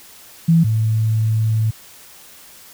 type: tone pair in turn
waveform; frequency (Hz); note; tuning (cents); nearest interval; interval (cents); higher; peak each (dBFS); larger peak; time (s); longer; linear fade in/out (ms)
sine; 165.6 / 110.28; E3 / A2; +8 / +4; perfect fifth; 704; first; -9 / -14; first; 0.48-0.64 / 0.64-1.71; second; 10
effects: white hiss -43 dBFS RMS until 2.73 s